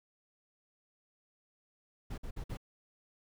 brown noise bursts, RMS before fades -40 dBFS, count 4, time 2.1-2.572 s, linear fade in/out 10 ms, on 79 ms, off 52 ms, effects none

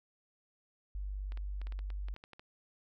sine tone, 49.08 Hz, G1, 3 cents sharp, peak -36 dBFS, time 0.95-2.14 s, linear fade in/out 0 ms
clicks, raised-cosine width 0.3 ms, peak -35 dBFS, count 12, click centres 1.321 / 1.374 / 1.616 / 1.67 / 1.723 / 1.791 / 1.903 / 2.085 / 2.164 / 2.239 / 2.333 / 2.395 s
effects none

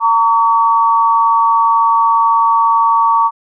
sine tone pair together, 916 / 1134.1 Hz, A#5 / C#6, -31 / +39 cents, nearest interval major third, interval 370 cents, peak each -11 dBFS, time 0-3.31 s, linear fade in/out 50 ms, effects none

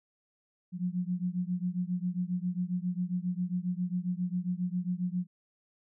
sine beating tone pair, 176.4 / 183.8 Hz, F3 / F#3, +18 / -11 cents, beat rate 7.4 Hz, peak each -32 / -33 dBFS, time 0.72-5.27 s, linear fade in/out 50 ms, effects none

